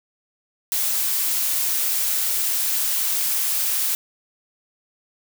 blue noise with high-pass filter sweep, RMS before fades -22 dBFS, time 0.72-3.95 s, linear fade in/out 0 ms, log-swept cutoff 270 to 570 Hz, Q 0.83, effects none

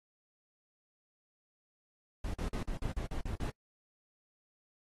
brown noise bursts, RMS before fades -36 dBFS, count 9, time 2.24-3.499 s, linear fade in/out 2 ms, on 99 ms, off 46 ms, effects noise-tail reverb RT60 0.1 s tail -24 dB re dry + AAC 32 kbps

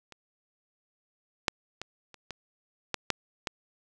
clicks, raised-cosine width 0.2 ms, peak -29 / -6 / -19 / -30 / -20 / -11 / -7 / -13 dBFS, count 8, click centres 0.123 / 1.482 / 1.816 / 2.143 / 2.307 / 2.943 / 3.103 / 3.472 s, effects none

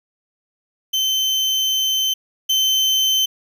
35% pulse tone pair in turn, 3082 / 3082 Hz, G7 / G7, -30 / -30 cents, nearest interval unison, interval 0 cents, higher neither, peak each -15 / -13 dBFS, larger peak second, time 0.93-2.14 / 2.49-3.26 s, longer first, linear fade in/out 10 ms, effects none

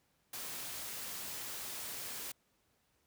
white noise, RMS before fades -43 dBFS, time 0.33-2.32 s, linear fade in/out 5 ms, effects pink hiss -75 dBFS RMS until 3.06 s + high-pass 60 Hz 12 dB/octave

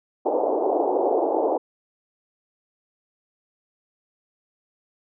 pink band-pass noise, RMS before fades -22 dBFS, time 0.25-1.58 s, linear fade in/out 10 ms, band 320 to 840 Hz, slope 48 dB/octave, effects none

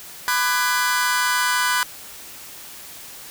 sawtooth chord, G# half-diminished seventh, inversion first, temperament just, 996.7 / 1196.1 / 1495.1 / 1661.2 Hz, B5 / D6 / F#6 / G#6, +16 / +31 / +18 / 0 cents, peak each -18 / -24 / -18 / -24 dBFS, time 0.28-1.83 s, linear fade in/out 0 ms, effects white hiss -39 dBFS RMS until 3.3 s

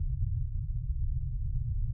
pink low-pass noise, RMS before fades -31 dBFS, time 0-1.93 s, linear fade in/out 5 ms, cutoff 140 Hz, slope 96 dB/octave, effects none

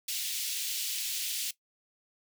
pink high-pass noise, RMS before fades -34 dBFS, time 0.08-1.51 s, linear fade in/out 5 ms, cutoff 2900 Hz, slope 24 dB/octave, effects noise-tail reverb RT60 0.1 s tail -17 dB re dry

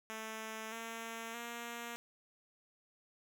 5% pulse tone with pitch steps, 220.1 / 227.9 / 235.9 Hz, A3 / A#3 / A#3, +1 / -39 / +21 cents, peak -31 dBFS, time 0.1-1.96 s, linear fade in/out 0 ms, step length 620 ms, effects none

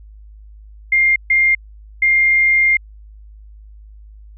sine tone bursts at uneven times, 2113 Hz, C7, 16 cents sharp, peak -10 dBFS, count 3, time 0.92-1.16 / 1.3-1.55 / 2.02-2.77 s, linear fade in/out 5 ms, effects added 52 Hz sine -37 dBFS peak until 4.37 s

